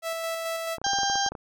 sawtooth tone with tremolo, 658 Hz, E5, 3 cents flat, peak -24 dBFS, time 0.02-0.78 s, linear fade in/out 50 ms, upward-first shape square, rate 4.6 Hz, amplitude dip 25%
clicks, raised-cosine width 1 ms, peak -23 dBFS, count 11, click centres 0.783 / 0.816 / 0.866 / 0.934 / 0.987 / 1.033 / 1.099 / 1.156 / 1.263 / 1.32 / 1.352 s
harmonic tone, 795 Hz, G5, 24 cents sharp, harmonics 1 / 2 / 4 / 5 / 6 / 7 / 8, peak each -26 / -31 / -32 / -38 / -34 / -33 / -32 dBFS, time 0.84-1.29 s, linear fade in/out 5 ms
effects none

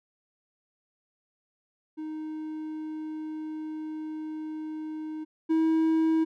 triangle tone pair in turn, 311.1 / 321.1 Hz, D#4 / E4, 0 / -45 cents, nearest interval minor second, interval 55 cents, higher second, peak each -31 / -19 dBFS, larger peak second, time 1.97-5.25 / 5.49-6.25 s, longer first, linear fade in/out 20 ms, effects none

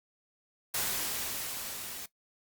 white noise with level ramp, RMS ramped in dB -31 to -42 dBFS, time 0.74-2.06 s, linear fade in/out 5 ms, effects noise-tail reverb RT60 0.1 s tail -18 dB re dry + Opus 48 kbps

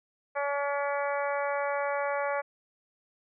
harmonic tone, 284 Hz, C#4, 42 cents sharp, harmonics 2 / 3 / 4 / 5 / 6 / 7 / 8, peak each -30 / -34 / -36 / -38 / -40 / -41 / -42 dBFS, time 0.35-2.42 s, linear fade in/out 20 ms, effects none

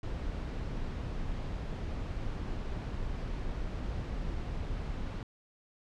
brown noise, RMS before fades -36 dBFS, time 0.03-5.23 s, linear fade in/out 2 ms, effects low-pass 5000 Hz 12 dB/octave

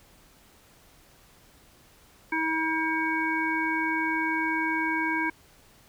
harmonic tone, 320 Hz, D#4, 49 cents sharp, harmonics 1 / 3 / 5 / 7, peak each -30 / -30 / -30 / -30 dBFS, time 2.32-5.3 s, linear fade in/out 5 ms, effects pink hiss -57 dBFS RMS until 5.88 s

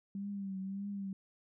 sine tone with vibrato, 196 Hz, G3, in tune, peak -37 dBFS, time 0.15-1.13 s, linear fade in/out 2 ms, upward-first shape triangle, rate 1.7 Hz, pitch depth 64 cents each way, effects none

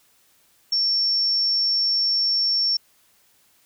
sine tone, 5450 Hz, F8, 43 cents flat, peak -18 dBFS, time 0.72-2.77 s, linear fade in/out 5 ms, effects white hiss -60 dBFS RMS until 3.65 s

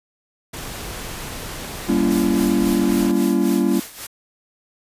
pink noise, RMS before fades -31 dBFS, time 0.53-3.12 s, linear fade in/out 10 ms
triangle chord, G diminished seventh, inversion none, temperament just, 196 / 235.2 / 282.2 / 338.7 Hz, G3 / Bb3 / Db4 / Fb4, 0 / +16 / +31 / +47 cents, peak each -19 dBFS, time 1.88-3.8 s, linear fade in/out 10 ms
white noise with tremolo, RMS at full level -31 dBFS, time 2.1-4.07 s, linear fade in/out 10 ms, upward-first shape sine, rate 3.7 Hz, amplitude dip 70%
effects resampled to 32000 Hz

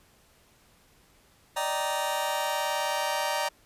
sawtooth chord, Eb major seventh, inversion third, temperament just, 583.4 / 622.3 / 777.8 / 933.4 Hz, D5 / Eb5 / G5 / Bb5, -12 / 0 / -14 / +2 cents, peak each -29 / -31 / -30 / -26 dBFS, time 1.56-3.49 s, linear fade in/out 10 ms, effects pink hiss -61 dBFS RMS until 3.65 s + resampled to 32000 Hz

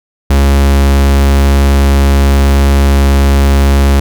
45% pulse tone, 69.3 Hz, C#2, in tune, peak -5 dBFS, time 0.3-4 s, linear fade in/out 5 ms, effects none

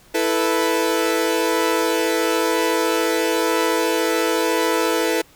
sawtooth chord, E suspended fourth, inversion none, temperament equal, 329.6 / 440 / 493.9 Hz, E4 / A4 / B4, 0 / 0 / 0 cents, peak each -18 dBFS, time 0.14-5.22 s, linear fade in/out 10 ms, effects pink hiss -51 dBFS RMS until 5.35 s

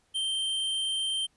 square tone, 3136 Hz, G7, in tune, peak -28 dBFS, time 0.14-1.27 s, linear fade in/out 20 ms, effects pink hiss -69 dBFS RMS until 1.36 s + resampled to 24000 Hz

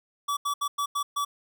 square tone bursts at uneven times, 1147 Hz, D6, 41 cents flat, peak -26 dBFS, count 6, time 0.28-0.37 / 0.45-0.54 / 0.61-0.68 / 0.78-0.86 / 0.95-1.03 / 1.16-1.25 s, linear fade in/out 10 ms, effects none

